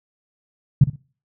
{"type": "tone with echo", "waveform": "sine", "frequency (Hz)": 137.4, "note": "C#3", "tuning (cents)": -15, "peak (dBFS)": -6, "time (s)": [0.81, 0.84], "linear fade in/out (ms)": 5, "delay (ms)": 60, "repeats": 2, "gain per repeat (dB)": -13, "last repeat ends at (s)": 0.96, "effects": ["noise-tail reverb RT60 0.4 s tail -23 dB re dry"]}